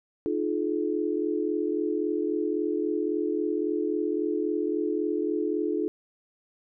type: tone cluster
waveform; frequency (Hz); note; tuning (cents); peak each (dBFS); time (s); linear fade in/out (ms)
sine; 304.3 / 348 / 426; D#4 / F4 / G#4; -38 / -6 / +44; -29; 0.26-5.88; 0
effects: none